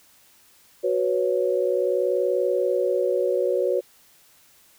sine chord, F# suspended fourth, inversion none, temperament equal, 370 / 493.9 / 554.4 Hz, F#4 / B4 / C#5, 0 / 0 / 0 cents, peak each -24 dBFS, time 0.83-3.81 s, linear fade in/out 20 ms, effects white hiss -56 dBFS RMS until 4.78 s

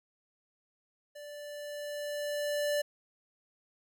square tone with level ramp, 586 Hz, D5, 4 cents flat, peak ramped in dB -45 to -28 dBFS, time 1.15-2.82 s, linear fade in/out 10 ms, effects none

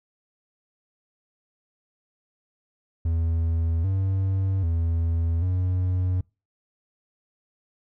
triangle tone with pitch steps, 82.4 / 95.9 / 83.1 / 91.5 Hz, E2 / G2 / E2 / F#2, 0 / -37 / +15 / -19 cents, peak -19 dBFS, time 3.05-6.21 s, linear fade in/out 5 ms, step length 790 ms, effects noise-tail reverb RT60 0.3 s tail -26 dB re dry

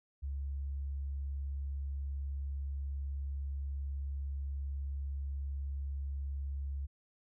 sine tone, 69.4 Hz, C#2, 3 cents sharp, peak -35 dBFS, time 0.22-6.87 s, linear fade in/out 20 ms, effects none

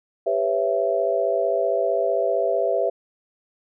sine chord, C# half-diminished seventh, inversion second, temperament just, 399.1 / 498.9 / 554.4 / 665.2 Hz, G4 / B4 / C#5 / E5, +31 / +17 / 0 / +16 cents, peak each -26 / -25 / -26 / -22 dBFS, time 0.26-2.9 s, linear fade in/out 10 ms, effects none

